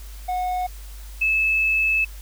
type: tone pair in turn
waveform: triangle / sine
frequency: 730 / 2609 Hz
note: F#5 / E7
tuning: -24 / -18 cents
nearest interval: octave + minor seventh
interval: 2206 cents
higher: second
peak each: -20 / -17 dBFS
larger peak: second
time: 0.28-0.67 / 1.21-2.05 s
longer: second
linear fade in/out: 10 ms
effects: added 50 Hz sine -35 dBFS peak until 2.21 s + white hiss -47 dBFS RMS until 2.21 s